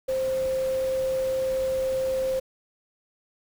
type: tone in noise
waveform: sine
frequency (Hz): 525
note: C5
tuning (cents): +6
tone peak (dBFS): -23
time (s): 0.08-2.4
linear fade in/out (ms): 10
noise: pink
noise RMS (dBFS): -41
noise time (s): 0.08-2.4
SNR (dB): +15
effects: none